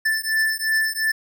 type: beating tone pair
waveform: square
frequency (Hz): 1760 / 1762.8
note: A6 / A6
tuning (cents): 0 / +3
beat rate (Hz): 2.8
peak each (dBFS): -23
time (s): 0.05-1.12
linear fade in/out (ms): 10
effects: none